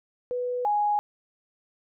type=tone pair in turn; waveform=sine; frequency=493.9 / 830.6 Hz; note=B4 / G#5; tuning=0 / 0 cents; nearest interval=major sixth; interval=900 cents; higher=second; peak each=-26 / -21 dBFS; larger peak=second; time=0.31-0.65 / 0.65-0.99 s; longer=neither; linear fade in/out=0 ms; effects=none